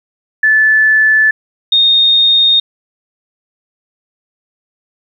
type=tone pair in turn; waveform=sine; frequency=1742 / 3691 Hz; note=A6 / A#7; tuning=-18 / -18 cents; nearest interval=octave + minor second; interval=1300 cents; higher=second; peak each=-6 dBFS; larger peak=neither; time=0.43-1.31 / 1.72-2.6 s; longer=neither; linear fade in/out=5 ms; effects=8-bit